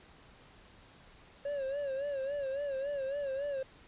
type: tone with vibrato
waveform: triangle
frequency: 554 Hz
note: C#5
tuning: 1 cent flat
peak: -31 dBFS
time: 1.45-3.63 s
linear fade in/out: 5 ms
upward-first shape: sine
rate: 3.6 Hz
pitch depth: 84 cents each way
effects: pink hiss -58 dBFS RMS until 3.87 s + resampled to 8000 Hz